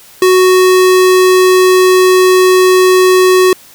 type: tone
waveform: square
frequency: 370 Hz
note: F#4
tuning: in tune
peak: -5 dBFS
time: 0.22-3.53 s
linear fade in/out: 2 ms
effects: white hiss -39 dBFS RMS until 3.74 s